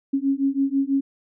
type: beating tone pair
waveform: sine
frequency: 271.2 / 277.3 Hz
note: C#4 / C#4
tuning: -38 / +1 cents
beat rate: 6.1 Hz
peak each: -22 dBFS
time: 0.13-1.01 s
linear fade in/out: 10 ms
effects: none